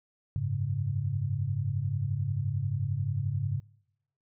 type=chord; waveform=sine; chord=F# suspended second; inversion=none; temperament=equal; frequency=92.5 / 103.83 / 138.59 Hz; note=F#2 / G#2 / C#3; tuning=0 / 0 / 0 cents; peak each=-36 / -31 / -31 dBFS; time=0.36-3.6 s; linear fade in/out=0 ms; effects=noise-tail reverb RT60 0.9 s tail -26 dB re dry